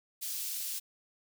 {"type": "high-pass noise", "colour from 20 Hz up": "white", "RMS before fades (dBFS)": -37, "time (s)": [0.21, 0.8], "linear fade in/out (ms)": 20, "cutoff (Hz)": 3800, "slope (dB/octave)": 12, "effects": []}